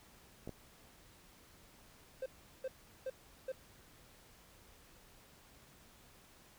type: clicks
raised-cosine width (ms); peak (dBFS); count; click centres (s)
2; -31; 2; 0.475 / 0.493
type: tone bursts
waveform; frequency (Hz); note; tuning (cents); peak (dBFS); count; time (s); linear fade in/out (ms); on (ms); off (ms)
triangle; 523.3; C5; 0; -35; 4; 2.22-3.52; 5; 40; 380
effects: pink hiss -62 dBFS RMS until 6.58 s